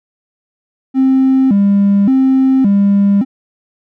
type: tone with vibrato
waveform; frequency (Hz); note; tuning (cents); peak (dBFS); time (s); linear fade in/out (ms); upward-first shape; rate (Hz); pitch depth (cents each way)
triangle; 230; A#3; -23; -4; 0.94-3.25; 50; square; 0.88; 240
effects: tanh soft clip ceiling -3 dBFS